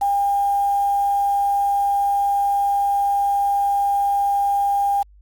sine tone with quantisation, 803 Hz, G5, 41 cents sharp, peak -16 dBFS, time 0.01-5.03 s, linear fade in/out 10 ms, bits 6, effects added 50 Hz sine -46 dBFS peak until 5.21 s + AAC 64 kbps

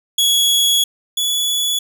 sawtooth tone pair in turn, 3353 / 3414 Hz, G#7 / G#7, +16 / +47 cents, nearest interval unison, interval 31 cents, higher second, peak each -9 / -13 dBFS, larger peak first, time 0.18-0.84 / 1.17-1.79 s, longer first, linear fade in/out 5 ms, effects none

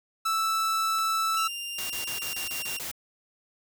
45% pulse tone, 1318.5 Hz, E6, in tune, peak -24 dBFS, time 0.25-1.48 s, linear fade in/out 10 ms
clicks, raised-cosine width 0.2 ms, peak -27 dBFS, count 3, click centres 0.987 / 1.344 / 2.12 s
sawtooth tone with pitch glide, 2794 to 2775 Hz, F7 to F7, 0 to -12 cents, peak -30 dBFS, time 1.37-2.79 s, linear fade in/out 2 ms, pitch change -12 cents, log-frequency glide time 1.76-2.62 s
white noise bursts, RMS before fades -35 dBFS, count 8, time 1.78-2.915 s, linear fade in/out 5 ms, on 120 ms, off 25 ms
effects none

